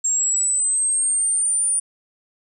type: linear sweep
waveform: sine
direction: up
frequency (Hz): 7459 to 9397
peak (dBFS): -17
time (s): 0.04-1.8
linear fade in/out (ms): 10
effects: none